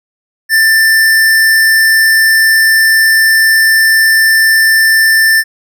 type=tone; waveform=square; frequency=1778 Hz; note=A6; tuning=18 cents sharp; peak=-6 dBFS; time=0.49-5.44 s; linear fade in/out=50 ms; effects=none